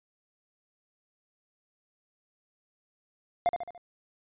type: tone with echo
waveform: triangle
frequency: 700 Hz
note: F5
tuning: 4 cents sharp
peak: -19 dBFS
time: 3.46-3.49 s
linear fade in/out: 0 ms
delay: 72 ms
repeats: 4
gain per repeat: -6 dB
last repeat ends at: 3.778 s
effects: resampled to 8000 Hz